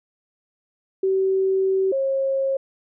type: tone pair in turn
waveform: sine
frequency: 382.7 / 540 Hz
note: G4 / C#5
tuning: -42 / -45 cents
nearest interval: tritone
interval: 597 cents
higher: second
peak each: -17 / -19 dBFS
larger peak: first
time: 1.03-1.92 / 1.92-2.57 s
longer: first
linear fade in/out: 5 ms
effects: none